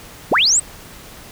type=linear sweep; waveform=sine; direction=up; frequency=43.65 to 8372 Hz; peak=-11 dBFS; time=0.31-0.6 s; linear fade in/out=10 ms; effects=pink hiss -39 dBFS RMS until 1.31 s